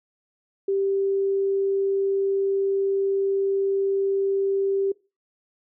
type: tone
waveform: sine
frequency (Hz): 392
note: G4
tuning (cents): 0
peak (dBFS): -20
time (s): 0.68-4.92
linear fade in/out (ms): 5
effects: noise-tail reverb RT60 0.3 s tail -23 dB re dry